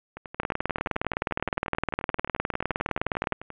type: two click trains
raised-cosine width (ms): 0.5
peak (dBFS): -22 / -9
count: 39 / 58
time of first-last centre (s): 0.17-3.503 / 0.4-3.323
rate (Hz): 11.4 / 19.5
effects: resampled to 8000 Hz + 8-bit